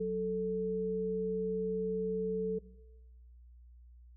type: tone pair together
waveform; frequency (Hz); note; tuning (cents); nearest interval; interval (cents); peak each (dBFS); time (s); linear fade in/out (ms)
sine; 185 / 440; F#3 / A4; 0 / 0; octave + minor third; 1500; -37 / -32; 0-2.59; 10
effects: noise-tail reverb RT60 1.0 s tail -19 dB re dry + added 60 Hz sine -53 dBFS peak until 4.16 s